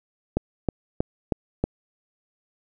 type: click train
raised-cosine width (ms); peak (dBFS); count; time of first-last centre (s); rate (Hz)
2; -8; 5; 0.37-1.64; 3.15
effects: none